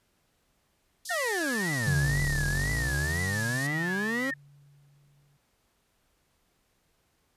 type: band-pass noise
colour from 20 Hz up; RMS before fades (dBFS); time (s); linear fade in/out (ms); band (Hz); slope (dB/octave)
pink; -41; 1.05-3.67; 5; 3900 to 12000; 48
type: tone with vibrato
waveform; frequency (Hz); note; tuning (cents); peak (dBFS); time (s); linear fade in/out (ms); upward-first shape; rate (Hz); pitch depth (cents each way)
sine; 1800; A6; +39; -30; 1.09-4.34; 5; triangle; 2; 180
type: exponential two-way sweep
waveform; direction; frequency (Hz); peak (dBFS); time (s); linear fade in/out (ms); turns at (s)
30% pulse; down then up; 740 to 34.46 to 278.1; -27; 1.1-4.31; 10; 2.29
type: tone with exponential decay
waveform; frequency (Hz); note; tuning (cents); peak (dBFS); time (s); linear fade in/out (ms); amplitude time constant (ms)
sine; 142.3; C#3; +46; -23; 1.87-5.37; 2; 760
effects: pink hiss -71 dBFS RMS until 7.36 s + resampled to 32000 Hz